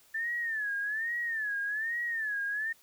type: tone with vibrato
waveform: sine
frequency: 1760 Hz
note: A6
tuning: in tune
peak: -30 dBFS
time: 0.14-2.73 s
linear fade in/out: 10 ms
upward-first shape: sine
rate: 1.2 Hz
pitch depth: 140 cents each way
effects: white hiss -62 dBFS RMS until 2.82 s